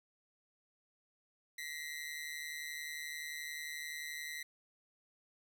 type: ring-modulated tone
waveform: sawtooth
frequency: 1990 Hz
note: B6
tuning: 13 cents sharp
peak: -35 dBFS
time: 1.58-4.43 s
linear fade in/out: 5 ms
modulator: 75.7 Hz
effects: none